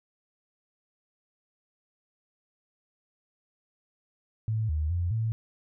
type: tone with pitch steps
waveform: sine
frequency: 110.1 / 76.7 / 87.3 / 112.1 Hz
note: A2 / D#2 / F2 / A2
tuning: +2 / -24 / 0 / +33 cents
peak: -25 dBFS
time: 4.48-5.32 s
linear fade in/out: 0 ms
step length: 210 ms
effects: none